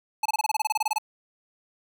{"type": "tone bursts", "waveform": "square", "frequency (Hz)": 863, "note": "A5", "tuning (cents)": -34, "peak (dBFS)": -22, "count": 15, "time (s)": [0.23, 0.984], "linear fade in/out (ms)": 5, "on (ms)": 26, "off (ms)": 26, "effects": []}